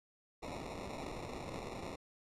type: noise with sample-and-hold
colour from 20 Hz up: violet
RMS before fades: -44 dBFS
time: 0.42-1.96 s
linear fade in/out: 10 ms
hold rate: 1575 Hz
effects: low-pass 8000 Hz 12 dB/octave